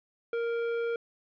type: tone with hard clipping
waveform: sine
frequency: 466.2 Hz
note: A#4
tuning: in tune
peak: -30 dBFS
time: 0.33-0.96 s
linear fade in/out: 2 ms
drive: 10 dB
effects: resampled to 11025 Hz